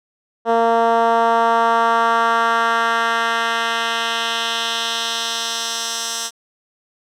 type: tone with band-pass filter sweep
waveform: 10% pulse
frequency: 230 Hz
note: A#3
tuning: 23 cents flat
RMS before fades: -18 dBFS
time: 0.45-6.31 s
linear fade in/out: 50 ms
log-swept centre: 590 to 6500 Hz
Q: 1.4
effects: none